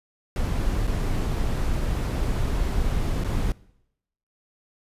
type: noise with dropouts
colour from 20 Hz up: brown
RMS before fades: -24 dBFS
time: 0.36-3.52 s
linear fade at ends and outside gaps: 1 ms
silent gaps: 0.871-0.875 / 3.238-3.245 s
effects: noise-tail reverb RT60 0.8 s tail -22 dB re dry + resampled to 32000 Hz